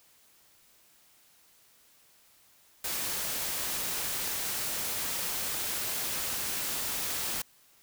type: noise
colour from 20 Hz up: white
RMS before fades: -33 dBFS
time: 2.84-7.42 s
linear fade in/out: 5 ms
effects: white hiss -62 dBFS RMS until 7.82 s